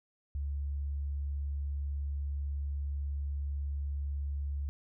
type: tone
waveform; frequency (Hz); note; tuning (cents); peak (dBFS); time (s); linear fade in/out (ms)
sine; 70.9; C#2; +40; -32; 0.35-4.69; 0
effects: none